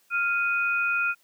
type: tone pair together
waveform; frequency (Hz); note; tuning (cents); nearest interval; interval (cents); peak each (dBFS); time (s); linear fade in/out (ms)
sine; 1396.9 / 2489; F6 / D#7; 0 / 0; minor seventh; 1000; -24 / -26; 0.1-1.15; 50
effects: white hiss -64 dBFS RMS until 1.23 s + high-pass 150 Hz 12 dB/octave